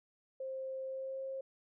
sine tone with pitch glide, 528 to 534.4 Hz, C5 to C5, +16 to +36 cents, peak -38 dBFS, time 0.4-1.41 s, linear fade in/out 5 ms, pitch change +20 cents, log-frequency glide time 0.86-1.22 s, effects none

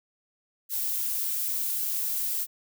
violet noise, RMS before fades -29 dBFS, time 0.69-2.47 s, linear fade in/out 50 ms, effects none

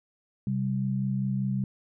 sine tone pair together, 130.81 / 195.99 Hz, C3 / G3, 0 / 0 cents, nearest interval perfect fifth, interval 700 cents, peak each -28 dBFS, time 0.47-1.64 s, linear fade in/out 2 ms, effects none

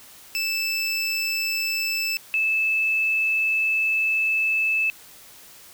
25% pulse / sine tone pair in turn, 2637 / 2620 Hz, E7 / E7, 0 / -11 cents, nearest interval unison, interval 11 cents, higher first, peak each -19 dBFS, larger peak neither, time 0.35-2.17 / 2.34-4.9 s, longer second, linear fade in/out 0 ms, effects white hiss -47 dBFS RMS until 5.73 s

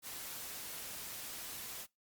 white noise, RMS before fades -45 dBFS, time 0.02-1.87 s, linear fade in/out 50 ms, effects noise-tail reverb RT60 0.2 s tail -23 dB re dry + Opus 48 kbps

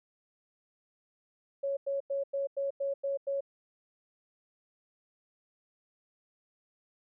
sine tone bursts, 554.4 Hz, C#5, in tune, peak -29 dBFS, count 8, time 1.63-3.408 s, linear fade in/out 10 ms, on 140 ms, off 94 ms, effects none

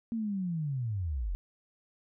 sine linear sweep, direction down, 233.1 to 38.89 Hz, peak -30 dBFS, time 0.12-1.35 s, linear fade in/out 0 ms, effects none

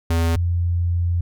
square / sine tone pair in turn, 83.2 / 86.67 Hz, E2 / F2, +17 / -13 cents, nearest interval minor second, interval 70 cents, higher second, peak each -17 dBFS, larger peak neither, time 0.1-0.36 / 0.36-1.21 s, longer second, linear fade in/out 5 ms, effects none

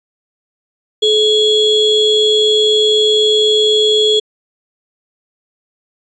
triangle ring-modulated tone, 1888 Hz, A#6, 22 cents sharp, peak -4 dBFS, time 1.02-4.2 s, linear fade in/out 10 ms, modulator 1460 Hz, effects resampled to 22050 Hz

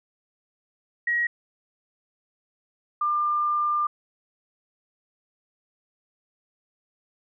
sine tone pair in turn, 1900 / 1196.9 Hz, A#6 / D6, +33 / +32 cents, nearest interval minor sixth, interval 801 cents, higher first, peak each -21 dBFS, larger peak neither, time 1.07-1.27 / 3.01-3.87 s, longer second, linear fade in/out 5 ms, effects none

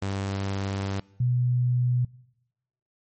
sawtooth / sine tone pair in turn, 98 / 123.69 Hz, G2 / B2, 0 / +3 cents, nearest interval major third, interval 403 cents, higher second, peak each -23 / -20 dBFS, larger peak second, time 0.02-1 / 1.2-2.05 s, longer first, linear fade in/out 5 ms, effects noise-tail reverb RT60 0.9 s tail -23 dB re dry + MP3 32 kbps

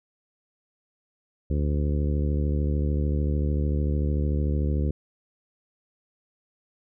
harmonic tone, 73.42 Hz, D2, in tune, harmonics 1 / 2 / 3 / 4 / 5 / 6 / 7, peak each -23 / -29 / -33 / -35 / -37 / -39 / -40 dBFS, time 1.5-4.91 s, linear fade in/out 5 ms, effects none

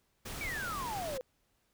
pink noise, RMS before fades -42 dBFS, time 0.25-1.18 s, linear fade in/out 10 ms
sine exponential sweep, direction down, 2349 to 493.9 Hz, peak -36 dBFS, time 0.41-1.21 s, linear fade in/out 0 ms
effects pink hiss -75 dBFS RMS until 1.73 s

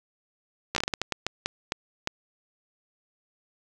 slowing click train, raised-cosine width 0.2 ms, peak -9 dBFS, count 13, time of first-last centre 0.75-2.074 s, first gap 13 ms, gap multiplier 1.35, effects none

